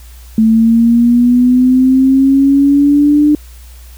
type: linear sweep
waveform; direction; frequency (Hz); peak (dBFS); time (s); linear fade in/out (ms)
sine; up; 219.8 to 299.3; -5; 0.38-3.35; 2
effects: added 60 Hz sine -32 dBFS peak until 3.97 s + white hiss -43 dBFS RMS until 3.97 s

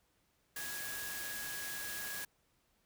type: tone in noise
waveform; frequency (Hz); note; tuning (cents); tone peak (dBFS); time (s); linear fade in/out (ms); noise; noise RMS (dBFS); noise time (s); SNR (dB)
sine; 1661; G#6; 0; -44; 0.56-2.25; 5; white; -43; 0.56-2.25; -4
effects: pink hiss -75 dBFS RMS until 2.85 s

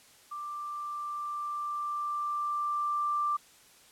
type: tone with level ramp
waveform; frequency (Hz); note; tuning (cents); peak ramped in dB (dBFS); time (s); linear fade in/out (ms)
sine; 1180; D6; +8; -36 to -26; 0.31-3.37; 10
effects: white hiss -58 dBFS RMS until 3.91 s + low-pass 11000 Hz 12 dB/octave

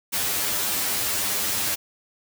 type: noise with comb filter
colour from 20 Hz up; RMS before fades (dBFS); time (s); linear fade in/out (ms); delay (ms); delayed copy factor
white; -25; 0.12-1.76; 20; 10; +0.9
effects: none

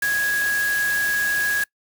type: tone in noise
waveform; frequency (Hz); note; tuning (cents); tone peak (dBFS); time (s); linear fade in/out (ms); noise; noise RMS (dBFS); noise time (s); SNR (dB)
sine; 1658; G#6; -3; -19; 0.02-1.64; 5; white; -30; 0.02-1.64; +8
effects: noise-tail reverb RT60 0.1 s tail -23 dB re dry

